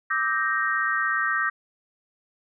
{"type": "chord", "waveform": "sine", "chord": "E half-diminished seventh", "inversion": "third", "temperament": "equal with one note detuned", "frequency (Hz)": [1174.7, 1291.4, 1568, 1864.7], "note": ["D6", "E6", "G6", "Bb6"], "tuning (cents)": [0, -36, 0, 0], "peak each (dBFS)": [-29, -29, -26, -26], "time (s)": [0.1, 1.5], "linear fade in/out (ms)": 10, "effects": []}